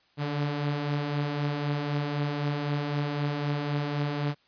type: beating tone pair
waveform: sawtooth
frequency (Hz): 142.4 / 146.3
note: C#3 / D3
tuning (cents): +47 / -6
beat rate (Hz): 3.9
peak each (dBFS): -31 / -24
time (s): 0.17-4.35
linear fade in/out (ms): 50
effects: white hiss -65 dBFS RMS until 4.47 s + resampled to 11025 Hz